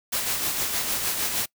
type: noise with tremolo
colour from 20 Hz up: white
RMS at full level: -25 dBFS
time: 0.12-1.46 s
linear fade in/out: 10 ms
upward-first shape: sine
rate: 6.5 Hz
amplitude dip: 40%
effects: noise-tail reverb RT60 0.1 s tail -23 dB re dry